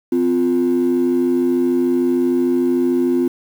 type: ring-modulated tone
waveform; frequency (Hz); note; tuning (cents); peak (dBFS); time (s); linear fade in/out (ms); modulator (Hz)
triangle; 303.9; D#4; -41; -7; 0.12-3.28; 5; 46.7
effects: tanh soft clip ceiling -9 dBFS + 7-bit